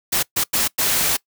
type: noise bursts at uneven times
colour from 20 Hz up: white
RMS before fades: -19 dBFS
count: 4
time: 0.12-0.23 / 0.36-0.44 / 0.53-0.68 / 0.78-1.17 s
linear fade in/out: 10 ms
effects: noise-tail reverb RT60 0.1 s tail -22 dB re dry